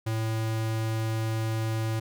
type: tone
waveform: square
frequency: 111.3 Hz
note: A2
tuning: 20 cents sharp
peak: -27 dBFS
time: 0.06-2 s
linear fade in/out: 10 ms
effects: none